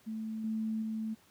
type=tone with level steps; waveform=sine; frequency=220 Hz; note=A3; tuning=in tune; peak=-35 / -31 / -33 dBFS; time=0.06-1.15 s; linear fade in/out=20 ms; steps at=0.44 / 0.82 s; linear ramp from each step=2 ms; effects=pink hiss -64 dBFS RMS until 1.3 s + high-pass 100 Hz 12 dB/octave